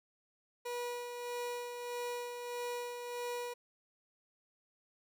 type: tone with tremolo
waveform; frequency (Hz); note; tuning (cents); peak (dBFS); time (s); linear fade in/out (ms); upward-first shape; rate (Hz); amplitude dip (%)
30% pulse; 484.9; B4; -32; -34; 0.65-3.54; 10; sine; 1.6; 45
effects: none